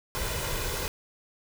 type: noise with comb filter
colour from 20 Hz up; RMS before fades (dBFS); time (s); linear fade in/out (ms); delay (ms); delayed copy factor
pink; -31; 0.15-0.88; 0; 2; +0.55
effects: none